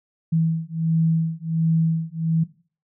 sine beating tone pair, 162 / 163.4 Hz, E3 / E3, -30 / -15 cents, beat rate 1.4 Hz, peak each -22 dBFS, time 0.32-2.44 s, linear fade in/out 10 ms, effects noise-tail reverb RT60 0.4 s tail -17 dB re dry

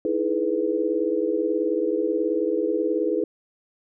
sine chord, E major seventh, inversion third, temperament equal with one note detuned, 311.1 / 329.6 / 423.8 / 493.9 Hz, D#4 / E4 / G#4 / B4, 0 / 0 / +35 / 0 cents, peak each -29 / -26 / -25 / -26 dBFS, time 0.05-3.24 s, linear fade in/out 2 ms, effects none

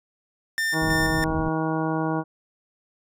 45% pulse tone with tremolo, 1800 Hz, A6, 39 cents sharp, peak -22 dBFS, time 0.58-1.24 s, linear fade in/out 0 ms, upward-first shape square, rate 3.1 Hz, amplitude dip 35%
harmonic tone, 159.3 Hz, D#3, 41 cents sharp, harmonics 1 / 2 / 3 / 4 / 5 / 6 / 7 / 9, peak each -28 / -26 / -32 / -33 / -32 / -33 / -35 / -36 dBFS, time 0.72-2.24 s, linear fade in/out 50 ms
pink low-pass noise, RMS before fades -31 dBFS, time 0.81-1.49 s, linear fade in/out 5 ms, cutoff 220 Hz, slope 12 dB/octave
effects resampled to 32000 Hz

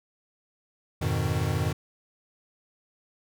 square chord, F half-diminished seventh, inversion none, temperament equal, 87.31 / 103.83 / 123.47 / 155.56 Hz, F2 / Ab2 / Cb3 / Eb3, 0 / 0 / 0 / 0 cents, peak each -31 dBFS, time 1.01-1.73 s, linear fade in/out 10 ms, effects none

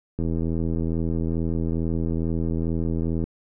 click train, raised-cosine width 3 ms, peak -14 dBFS, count 252, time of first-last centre 0.19-3.24 s, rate 82.3 Hz, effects none

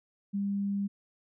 sine tone, 200 Hz, G3, 35 cents sharp, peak -28 dBFS, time 0.33-0.88 s, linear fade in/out 20 ms, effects none

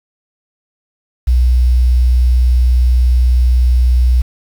sine tone with quantisation, 61.74 Hz, B1, in tune, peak -7 dBFS, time 1.27-4.22 s, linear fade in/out 10 ms, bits 6, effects none

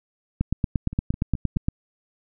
two click trains, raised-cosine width 5 ms, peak -9 / -20 dBFS, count 12 / 4, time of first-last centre 0.41-1.685 / 0.93-1.563 s, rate 8.63 / 4.74 Hz, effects none

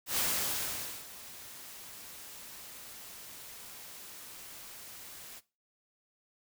white noise with ADSR envelope, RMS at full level -30 dBFS, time 0.06-5.41 s, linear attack 110 ms, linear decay 870 ms, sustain -18 dB, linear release 34 ms, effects noise-tail reverb RT60 0.3 s tail -19 dB re dry

